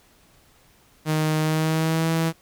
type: tone with pitch glide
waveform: sawtooth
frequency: 155.56 to 163.29 Hz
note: D#3 to E3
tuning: 0 to -16 cents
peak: -16 dBFS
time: 1.05-2.33 s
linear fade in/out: 50 ms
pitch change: +84 cents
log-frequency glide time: 1.41-2.1 s
effects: pink hiss -57 dBFS RMS until 2.41 s